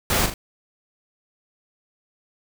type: noise with echo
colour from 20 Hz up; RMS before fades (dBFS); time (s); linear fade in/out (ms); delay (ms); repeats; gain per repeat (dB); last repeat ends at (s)
pink; -21; 0.1-0.26; 2; 40; 2; -7; 0.34
effects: none